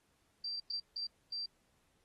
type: tone bursts at uneven times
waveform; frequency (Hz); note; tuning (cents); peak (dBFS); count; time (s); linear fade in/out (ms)
sine; 4699; D8; 0; -37; 4; 0.44-0.6 / 0.7-0.8 / 0.96-1.07 / 1.32-1.46; 5
effects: pink hiss -75 dBFS RMS until 2.04 s + AAC 32 kbps